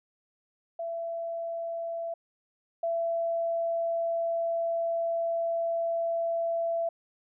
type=tone pair in turn; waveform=sine; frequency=670 / 670 Hz; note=E5 / E5; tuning=+28 / +28 cents; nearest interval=unison; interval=0 cents; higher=neither; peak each=-31 / -26 dBFS; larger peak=second; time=0.79-2.14 / 2.83-6.89 s; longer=second; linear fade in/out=5 ms; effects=none